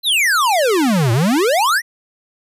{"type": "exponential two-way sweep", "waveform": "square", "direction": "down then up", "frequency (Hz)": [4186, 109.8, 2000], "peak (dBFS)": -13, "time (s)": [0.03, 1.82], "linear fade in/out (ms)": 50, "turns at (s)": 1.12, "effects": ["resampled to 32000 Hz"]}